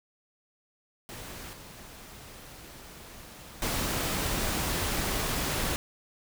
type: noise with level steps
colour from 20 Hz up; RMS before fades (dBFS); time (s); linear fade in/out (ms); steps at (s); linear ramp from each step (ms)
pink; -42 / -47 / -30; 1.09-5.76; 0; 1.53 / 3.62; 2
effects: none